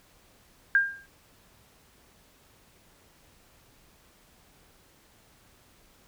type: tone with exponential decay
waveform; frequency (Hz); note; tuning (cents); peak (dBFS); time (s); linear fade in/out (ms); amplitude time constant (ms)
sine; 1603; G6; +38; -15; 0.75-1.06; 1; 67
effects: pink hiss -60 dBFS RMS until 6.07 s